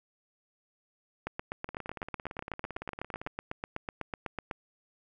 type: two click trains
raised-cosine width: 0.5 ms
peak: -24 / -19 dBFS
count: 29 / 27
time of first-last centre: 1.69-3.272 / 1.27-4.512 s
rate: 17.7 / 8.02 Hz
effects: none